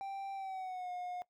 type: tone with pitch glide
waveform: triangle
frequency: 784 to 718.9 Hz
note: G5 to F5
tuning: 0 to +50 cents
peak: -37 dBFS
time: 0.01-1.22 s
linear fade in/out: 0 ms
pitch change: -150 cents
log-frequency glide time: 0.34-0.91 s
effects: noise-tail reverb RT60 0.1 s tail -19 dB re dry